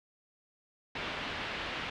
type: low-pass noise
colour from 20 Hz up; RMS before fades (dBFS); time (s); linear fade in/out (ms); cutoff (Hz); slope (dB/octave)
white; -38; 0.95-1.9; 5; 3200; 24
effects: none